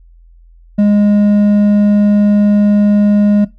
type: tone with hard clipping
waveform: sine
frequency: 206.1 Hz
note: G#3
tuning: 13 cents flat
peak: -8 dBFS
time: 0.78-3.45 s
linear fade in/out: 10 ms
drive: 5 dB
effects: noise-tail reverb RT60 0.2 s tail -18 dB re dry + added 42 Hz sine -39 dBFS peak until 3.58 s